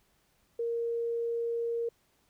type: tone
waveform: sine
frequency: 466.2 Hz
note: A#4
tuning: in tune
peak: -29 dBFS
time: 0.59-1.89 s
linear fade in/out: 5 ms
effects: pink hiss -70 dBFS RMS until 2.29 s